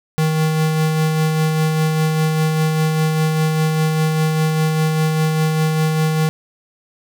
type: tone with tremolo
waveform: square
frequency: 157.1 Hz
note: D#3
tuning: 17 cents sharp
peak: -14 dBFS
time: 0.18-6.29 s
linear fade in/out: 0 ms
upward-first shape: sine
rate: 5 Hz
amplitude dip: 30%
effects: none